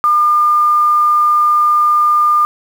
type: tone with quantisation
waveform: sine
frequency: 1205 Hz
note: D6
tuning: 44 cents sharp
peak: -8 dBFS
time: 0.04-2.45 s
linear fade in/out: 0 ms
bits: 6
effects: none